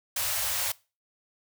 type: band-stop noise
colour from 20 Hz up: white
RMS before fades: -29 dBFS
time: 0.16-0.72 s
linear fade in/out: 5 ms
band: 120 to 510 Hz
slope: 96 dB/octave
effects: noise-tail reverb RT60 0.3 s tail -21 dB re dry